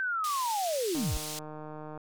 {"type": "linear sweep", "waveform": "sine", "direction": "down", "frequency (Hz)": [1568, 30.87], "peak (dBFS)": -28, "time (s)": [0, 1.17], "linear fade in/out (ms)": 0}
{"type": "band-pass noise", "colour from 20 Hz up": "pink", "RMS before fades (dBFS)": -39, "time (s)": [0.24, 1.39], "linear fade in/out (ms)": 2, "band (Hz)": [3800, 12000], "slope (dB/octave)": 12}
{"type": "click train", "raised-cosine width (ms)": 1, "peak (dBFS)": -29, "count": 158, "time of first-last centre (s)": [0.95, 1.976], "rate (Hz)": 153}
{"effects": []}